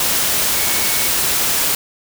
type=tone in noise; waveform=sine; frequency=2217 Hz; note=C#7; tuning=in tune; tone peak=-28 dBFS; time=0.56-1.08 s; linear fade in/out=2 ms; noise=white; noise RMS=-17 dBFS; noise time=0-1.75 s; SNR=-14 dB; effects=none